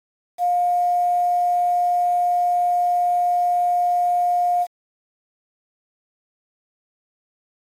sine tone with quantisation, 709 Hz, F5, 26 cents sharp, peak -16 dBFS, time 0.38-4.67 s, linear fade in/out 50 ms, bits 7, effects AAC 48 kbps

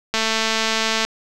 click train, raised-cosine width 0.2 ms, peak -3 dBFS, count 203, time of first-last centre 0.14-1.05 s, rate 222 Hz, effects none

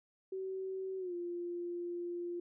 sine tone with pitch glide, 380 to 348.5 Hz, F#4 to F4, +46 to -4 cents, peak -37 dBFS, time 0.32-2.4 s, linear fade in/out 5 ms, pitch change -150 cents, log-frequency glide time 0.98-1.14 s, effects none

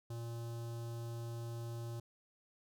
square tone with notch filter, 116.8 Hz, A#2, 4 cents sharp, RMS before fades -43 dBFS, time 0.1-2 s, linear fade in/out 5 ms, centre 2100 Hz, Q 0.83, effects none

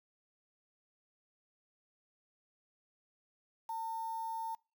sine tone with quantisation, 900 Hz, A5, 39 cents sharp, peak -36 dBFS, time 3.69-4.55 s, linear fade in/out 5 ms, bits 9, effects noise-tail reverb RT60 0.3 s tail -25 dB re dry

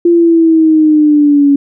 sine exponential sweep, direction down, 345.6 to 280 Hz, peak -4 dBFS, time 0.05-1.56 s, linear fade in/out 5 ms, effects none

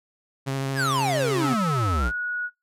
sawtooth tone with vibrato, 135.5 Hz, C#3, 39 cents flat, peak -21 dBFS, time 0.46-1.55 s, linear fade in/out 20 ms, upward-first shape sine, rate 13 Hz, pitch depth 17 cents each way
square exponential sweep, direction down, 1779 to 52.7 Hz, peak -23 dBFS, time 0.75-2.12 s, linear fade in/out 50 ms
sine tone with pitch glide, 1300 to 1459.2 Hz, E6 to F#6, -24 to -24 cents, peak -26 dBFS, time 1.4-2.5 s, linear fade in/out 50 ms, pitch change +200 cents, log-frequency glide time 1.97-2.11 s
effects noise-tail reverb RT60 0.2 s tail -21 dB re dry + low-pass 12000 Hz 12 dB/octave

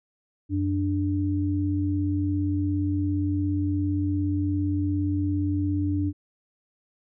sine tone pair together, 92.23 / 294 Hz, F#2 / D4, -5 / +2 cents, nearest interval octave + minor sixth, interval 2007 cents, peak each -25 / -25 dBFS, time 0.49-6.13 s, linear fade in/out 50 ms, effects none

